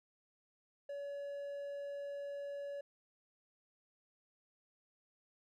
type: tone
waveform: triangle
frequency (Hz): 567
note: C#5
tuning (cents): +39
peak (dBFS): -39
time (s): 0.89-2.81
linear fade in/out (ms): 5
effects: none